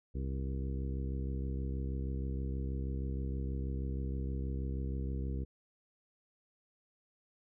harmonic tone with a mistuned harmonic, 66.3 Hz, C2, 23 cents sharp, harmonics 1 / 2 / 3 / 4 / 5 / 6 / 7, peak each -35 / -41 / -45 / -47 / -49 / -51 / -52 dBFS, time 0.14-5.45 s, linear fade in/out 20 ms, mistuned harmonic 7, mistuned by +26 cents, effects none

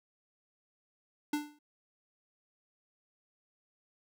square tone with exponential decay, 296 Hz, D4, 14 cents sharp, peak -28 dBFS, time 1.33-1.59 s, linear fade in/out 5 ms, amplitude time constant 55 ms, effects none

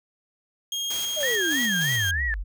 30% pulse tone with pitch glide, 3245 to 3215 Hz, G#7 to G7, -41 to +43 cents, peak -24 dBFS, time 0.72-2.11 s, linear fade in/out 2 ms, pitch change -16 cents, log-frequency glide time 1.58-1.92 s
white noise with tremolo, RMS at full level -34 dBFS, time 0.9-2.1 s, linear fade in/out 5 ms, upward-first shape square, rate 3.3 Hz, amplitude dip 45%
sine exponential sweep, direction down, 647 to 42.89 Hz, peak -27 dBFS, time 1.16-2.44 s, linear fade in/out 20 ms
sine tone with vibrato, 1760 Hz, A6, in tune, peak -24 dBFS, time 1.23-2.34 s, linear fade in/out 0 ms, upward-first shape sine, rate 3.2 Hz, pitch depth 170 cents each way
effects none

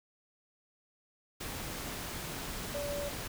sine tone in noise, 575 Hz, D5, 37 cents flat, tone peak -35 dBFS, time 2.74-3.09 s, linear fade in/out 10 ms, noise pink, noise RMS -40 dBFS, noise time 1.4-3.28 s, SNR +2 dB, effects none

